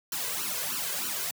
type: noise with flanger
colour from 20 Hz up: white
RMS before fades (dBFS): -32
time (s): 0.12-1.31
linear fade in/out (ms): 2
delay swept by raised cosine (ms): 0.69 to 1.99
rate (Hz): 3.2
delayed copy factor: +0.85
effects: high-pass 150 Hz 12 dB/octave